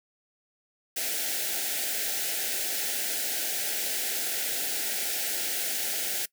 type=band-stop noise; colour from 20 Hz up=white; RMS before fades=-30 dBFS; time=0.96-6.26 s; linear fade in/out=10 ms; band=850 to 1400 Hz; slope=96 dB/octave; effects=noise-tail reverb RT60 0.1 s tail -22 dB re dry + high-pass 300 Hz 12 dB/octave